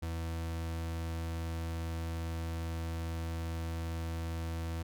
40% pulse tone, 82.41 Hz, E2, in tune, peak -34 dBFS, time 0.02-4.83 s, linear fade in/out 10 ms, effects none

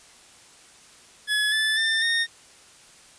25% pulse tone with pitch steps, 1700 / 1745.8 / 1792.8 / 1841.1 Hz, G#6 / A6 / A6 / A#6, +40 / -14 / +32 / -22 cents, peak -17 dBFS, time 1.27-2.27 s, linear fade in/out 50 ms, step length 250 ms, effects white hiss -51 dBFS RMS until 3.18 s + resampled to 22050 Hz

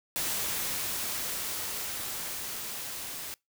white noise with level ramp, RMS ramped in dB -31 to -39 dBFS, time 0.16-3.34 s, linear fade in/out 0 ms, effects noise-tail reverb RT60 0.2 s tail -25 dB re dry

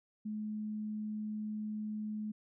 sine tone, 213.3 Hz, G#3, 46 cents sharp, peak -36 dBFS, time 0.25-2.32 s, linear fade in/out 10 ms, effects none

